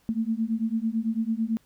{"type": "beating tone pair", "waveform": "sine", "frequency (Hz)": [220, 229], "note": ["A3", "A#3"], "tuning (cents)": [0, -31], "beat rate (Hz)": 9, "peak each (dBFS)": -27, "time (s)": [0.09, 1.57], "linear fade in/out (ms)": 0, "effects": ["pink hiss -64 dBFS RMS until 1.65 s"]}